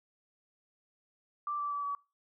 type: tone with pitch steps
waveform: sine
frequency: 1174.7 / 1163.2 / 1151.9 / 1140.6 Hz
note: D6 / D6 / D6 / C#6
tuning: 0 / -17 / -34 / +49 cents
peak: -32 dBFS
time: 1.47-1.95 s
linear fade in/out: 2 ms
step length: 120 ms
effects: noise-tail reverb RT60 0.3 s tail -23 dB re dry